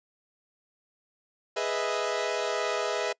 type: chord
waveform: sawtooth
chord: E major seventh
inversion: first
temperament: equal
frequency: 415.3 / 493.9 / 622.3 / 659.3 Hz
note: G#4 / B4 / D#5 / E5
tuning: 0 / 0 / 0 / 0 cents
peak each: -29 dBFS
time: 1.56-3.13 s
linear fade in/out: 10 ms
effects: noise-tail reverb RT60 0.1 s tail -26 dB re dry + resampled to 16000 Hz